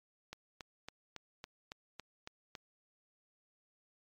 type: click train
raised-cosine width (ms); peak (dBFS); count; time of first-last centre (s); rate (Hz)
0.2; -27; 9; 0.33-2.552; 3.6
effects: MP3 96 kbps